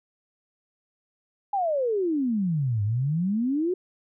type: exponential two-way sweep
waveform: sine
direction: down then up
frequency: 830.6 to 99.8 to 378 Hz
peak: -22 dBFS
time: 1.53-3.74 s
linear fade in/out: 5 ms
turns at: 2.83 s
effects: none